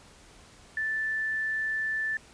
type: tone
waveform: sine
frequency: 1760 Hz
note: A6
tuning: in tune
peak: -27 dBFS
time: 0.77-2.17 s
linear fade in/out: 2 ms
effects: pink hiss -54 dBFS RMS until 2.33 s + resampled to 22050 Hz